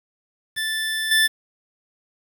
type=tone with level steps; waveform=25% pulse; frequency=1760 Hz; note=A6; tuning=in tune; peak=-19 / -11 dBFS; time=0.56-1.28 s; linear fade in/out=20 ms; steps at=1.11 s; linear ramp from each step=5 ms; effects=7-bit